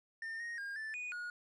triangle tone with pitch steps, 1809 / 1867 / 1616 / 1759 / 2469 / 1445 Hz, A6 / A#6 / G#6 / A6 / D#7 / F#6, +48 / +2 / -48 / -1 / -14 / -41 cents, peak -38 dBFS, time 0.22-1.3 s, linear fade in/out 2 ms, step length 180 ms, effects resampled to 24000 Hz + 13-bit

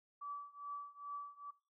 sine tone with tremolo, 1152 Hz, D6, 34 cents flat, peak -40 dBFS, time 0.21-1.51 s, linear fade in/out 10 ms, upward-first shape triangle, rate 2.4 Hz, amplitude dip 95%, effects noise-tail reverb RT60 0.4 s tail -23 dB re dry

